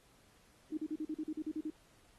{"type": "tone bursts", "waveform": "sine", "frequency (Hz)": 309.9, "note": "D#4", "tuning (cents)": -7, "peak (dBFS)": -35, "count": 11, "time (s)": [0.72, 1.702], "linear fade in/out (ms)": 5, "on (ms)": 52, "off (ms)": 41, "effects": ["pink hiss -67 dBFS RMS until 2.18 s", "AAC 32 kbps"]}